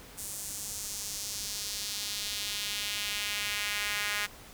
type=tone with high-pass filter sweep; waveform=sawtooth; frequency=206.7 Hz; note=G#3; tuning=8 cents flat; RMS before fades=-35 dBFS; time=0.17-4.27 s; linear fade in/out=20 ms; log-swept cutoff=8400 to 1800 Hz; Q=1.5; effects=pink hiss -50 dBFS RMS until 4.53 s